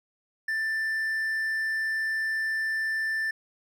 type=tone; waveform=triangle; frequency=1773 Hz; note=A6; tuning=13 cents sharp; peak=-24 dBFS; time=0.48-3.31 s; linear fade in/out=5 ms; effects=none